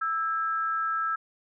sine tone pair together, 1318.5 / 1628.2 Hz, E6 / G#6, 0 / -35 cents, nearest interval major third, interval 365 cents, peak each -26 / -33 dBFS, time 0.01-1.16 s, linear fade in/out 10 ms, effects none

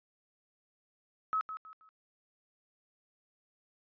sine tone with echo, 1285 Hz, E6, 45 cents flat, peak -28 dBFS, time 1.33-1.41 s, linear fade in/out 0 ms, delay 160 ms, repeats 3, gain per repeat -10 dB, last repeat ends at 1.89 s, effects resampled to 11025 Hz

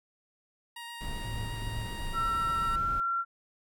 15% pulse tone with vibrato, 940 Hz, A#5, 14 cents sharp, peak -34 dBFS, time 0.76-2.76 s, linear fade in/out 5 ms, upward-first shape square, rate 8.1 Hz, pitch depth 9 cents each way
brown noise, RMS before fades -37 dBFS, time 1.01-3 s, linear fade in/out 0 ms
sine tone with tremolo, 110.2 Hz, A2, 3 cents sharp, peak -35 dBFS, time 1.25-1.86 s, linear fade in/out 0 ms, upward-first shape sine, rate 2.8 Hz, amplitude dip 30%
sine tone with pitch glide, 1343 to 1367.3 Hz, E6 to F6, +32 to -37 cents, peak -27 dBFS, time 2.13-3.25 s, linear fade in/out 50 ms, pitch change +31 cents, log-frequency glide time 2.67-2.92 s
effects none

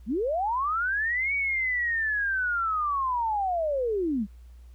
sine linear two-way sweep, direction up then down, 185 to 2267 to 185 Hz, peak -24 dBFS, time 0.06-4.27 s, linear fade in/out 50 ms, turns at 1.34 s, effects added 60 Hz sine -45 dBFS peak until 4.74 s + pink hiss -67 dBFS RMS until 4.74 s

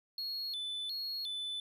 triangle tone with vibrato, 3886 Hz, B7, 29 cents flat, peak -35 dBFS, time 0.18-1.6 s, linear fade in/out 2 ms, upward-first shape square, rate 1.4 Hz, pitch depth 180 cents each way, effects none

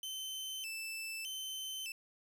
sawtooth tone with vibrato, 2851 Hz, F7, 35 cents sharp, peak -37 dBFS, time 0.03-1.92 s, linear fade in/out 2 ms, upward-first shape square, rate 0.82 Hz, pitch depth 130 cents each way, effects 11-bit

